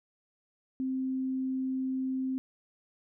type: tone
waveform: sine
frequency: 261.6 Hz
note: C4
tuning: in tune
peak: -29 dBFS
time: 0.8-2.38 s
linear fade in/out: 0 ms
effects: none